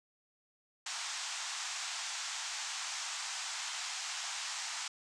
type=band-pass noise; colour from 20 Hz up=white; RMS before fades=-40 dBFS; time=0.86-4.88 s; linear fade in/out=5 ms; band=740 to 7800 Hz; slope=48 dB/octave; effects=none